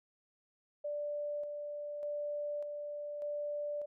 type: tone with tremolo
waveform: sine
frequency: 587.3 Hz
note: D5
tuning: in tune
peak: -35 dBFS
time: 0.84-3.86 s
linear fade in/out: 10 ms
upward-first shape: square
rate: 0.84 Hz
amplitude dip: 35%
effects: none